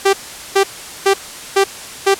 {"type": "tone bursts", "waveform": "sawtooth", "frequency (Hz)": 392, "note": "G4", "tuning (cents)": 0, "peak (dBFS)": -5, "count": 5, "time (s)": [0.05, 2.145], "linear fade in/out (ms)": 10, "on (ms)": 83, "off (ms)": 420, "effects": ["white hiss -31 dBFS RMS until 2.19 s", "low-pass 10000 Hz 12 dB/octave"]}